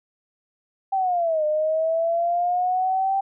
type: linear two-way sweep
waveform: sine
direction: down then up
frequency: 785 to 604 to 785 Hz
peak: -19 dBFS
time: 0.92-3.21 s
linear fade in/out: 10 ms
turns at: 1.45 s
effects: none